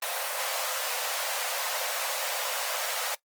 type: high-pass noise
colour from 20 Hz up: pink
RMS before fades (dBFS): -31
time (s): 0.02-3.15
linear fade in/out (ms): 5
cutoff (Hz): 500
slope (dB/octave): 96
effects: noise-tail reverb RT60 0.1 s tail -18 dB re dry + Opus 24 kbps